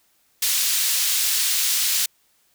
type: high-pass noise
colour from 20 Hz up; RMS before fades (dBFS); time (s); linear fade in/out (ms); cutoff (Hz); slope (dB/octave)
pink; -21; 0.42-2.06; 5; 3700; 12
effects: white hiss -63 dBFS RMS until 2.54 s